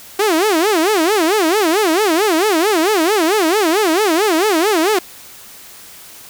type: tone with vibrato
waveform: sawtooth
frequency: 370.2 Hz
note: F#4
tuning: 1 cent sharp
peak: -8 dBFS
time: 0.19-4.99 s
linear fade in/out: 5 ms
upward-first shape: sine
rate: 4.5 Hz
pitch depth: 290 cents each way
effects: white hiss -38 dBFS RMS until 6.29 s